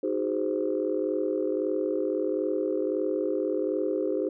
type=chord; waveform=sine; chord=Ab dominant seventh; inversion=second; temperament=just; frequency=311.5 / 373.8 / 415.3 / 519.1 Hz; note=Eb4 / Gb4 / Ab4 / C5; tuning=+2 / +18 / 0 / -14 cents; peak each=-30 dBFS; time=0.03-4.29 s; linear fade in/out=5 ms; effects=tanh soft clip ceiling -15 dBFS